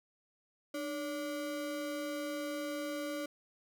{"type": "ring-modulated tone", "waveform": "square", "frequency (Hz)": 435.6, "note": "A4", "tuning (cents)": -17, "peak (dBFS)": -34, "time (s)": [0.74, 3.26], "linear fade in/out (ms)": 5, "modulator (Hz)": 135, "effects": []}